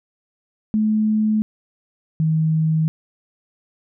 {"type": "tone pair in turn", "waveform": "sine", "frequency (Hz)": [215.4, 158.4], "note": ["A3", "D#3"], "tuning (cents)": [-37, 31], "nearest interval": "perfect fourth", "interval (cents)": 532, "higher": "first", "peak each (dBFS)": -15, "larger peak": "neither", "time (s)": [[0.74, 1.42], [2.2, 2.88]], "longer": "neither", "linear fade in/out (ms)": 0, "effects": []}